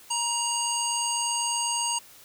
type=harmonic tone; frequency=944 Hz; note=A#5; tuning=22 cents sharp; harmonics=1 / 3 / 5 / 7 / 9; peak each=-30 / -32 / -35 / -31 / -30 dBFS; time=0.1-1.99 s; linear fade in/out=10 ms; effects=white hiss -51 dBFS RMS until 2.24 s